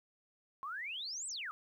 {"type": "exponential two-way sweep", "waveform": "sine", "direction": "up then down", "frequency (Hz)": [1046.5, 8410, 1183], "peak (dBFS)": -39, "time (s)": [0.63, 1.51], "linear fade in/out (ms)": 0, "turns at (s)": 1.27, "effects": ["12-bit"]}